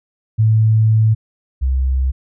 sine tone pair in turn, 110 / 65.41 Hz, A2 / C2, 0 / 0 cents, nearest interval major sixth, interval 900 cents, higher first, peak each -9 / -13 dBFS, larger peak first, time 0.38-1.15 / 1.61-2.12 s, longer first, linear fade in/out 20 ms, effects none

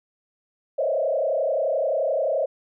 sine tone with frequency modulation, 587.3 Hz, D5, in tune, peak -20 dBFS, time 0.78-2.46 s, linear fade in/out 10 ms, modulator 31.5 Hz, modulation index 2.3, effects none

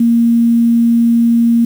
sine tone with quantisation, 233.1 Hz, A#3, in tune, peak -7 dBFS, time 0-1.65 s, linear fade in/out 5 ms, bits 6, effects none

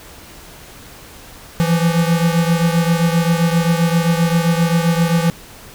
square beating tone pair, 165.9 / 173.5 Hz, E3 / F3, +11 / -11 cents, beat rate 7.6 Hz, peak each -15 / -19 dBFS, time 1.6-5.3 s, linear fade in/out 0 ms, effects pink hiss -39 dBFS RMS until 5.74 s

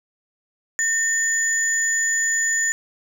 sine tone pair together, 1819 / 6963 Hz, A#6 / A8, -43 / -19 cents, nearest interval octave + major seventh, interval 2324 cents, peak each -20 dBFS, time 0.79-2.72 s, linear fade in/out 0 ms, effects tanh soft clip ceiling -12 dBFS + 8-bit

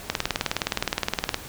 click train, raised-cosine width 0.2 ms, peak -5 dBFS, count 25, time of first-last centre 0.1-1.344 s, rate 19.3 Hz, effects pink hiss -40 dBFS RMS until 1.48 s

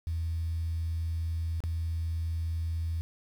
sine tone with dropouts, 82.4 Hz, E2, in tune, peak -28 dBFS, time 0.07-3.01 s, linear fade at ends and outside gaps 0 ms, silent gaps 1.604-1.638 s, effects tanh soft clip ceiling -24 dBFS + 9-bit

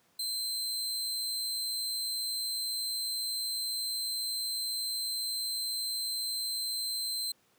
sawtooth tone, 4106 Hz, C8, 33 cents flat, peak -29 dBFS, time 0.19-7.32 s, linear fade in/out 5 ms, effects pink hiss -68 dBFS RMS until 7.58 s + high-pass 150 Hz 12 dB/octave

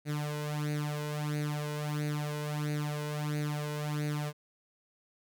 sawtooth tone with flanger, 149.1 Hz, D3, 27 cents sharp, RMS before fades -34 dBFS, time 0.05-4.33 s, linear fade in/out 50 ms, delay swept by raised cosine 0.46 to 2.06 ms, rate 1.5 Hz, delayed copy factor +0.75, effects none

